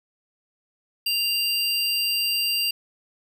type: tone pair together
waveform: square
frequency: 2787 / 4733 Hz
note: F7 / D8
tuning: -4 / +13 cents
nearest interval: major sixth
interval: 917 cents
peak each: -25 dBFS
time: 1.06-2.71 s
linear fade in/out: 5 ms
effects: none